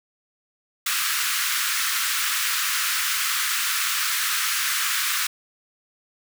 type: high-pass noise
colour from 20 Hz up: pink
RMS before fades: -24 dBFS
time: 0.86-5.27 s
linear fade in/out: 5 ms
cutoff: 1200 Hz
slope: 48 dB/octave
effects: none